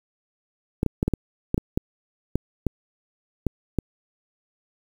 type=clicks; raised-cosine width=3 ms; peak=-8 dBFS; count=12; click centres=0.831 / 0.863 / 1.029 / 1.08 / 1.137 / 1.544 / 1.579 / 1.775 / 2.356 / 2.667 / 3.467 / 3.787 s; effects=7-bit